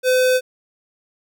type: tone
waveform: square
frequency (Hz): 509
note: C5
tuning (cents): -48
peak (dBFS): -14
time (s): 0.03-0.41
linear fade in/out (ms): 50
effects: none